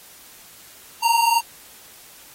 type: tone pair together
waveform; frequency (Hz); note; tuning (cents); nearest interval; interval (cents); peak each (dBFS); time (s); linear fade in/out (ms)
square; 910.1 / 933; A#5 / A#5; -42 / +1; unison; 43; -21 / -18; 1.02-1.41; 20
effects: white hiss -46 dBFS RMS until 2.34 s + AAC 48 kbps